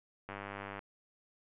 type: click train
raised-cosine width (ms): 0.5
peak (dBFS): -27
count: 51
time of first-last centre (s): 0.29-0.792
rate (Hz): 99.7
effects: resampled to 8000 Hz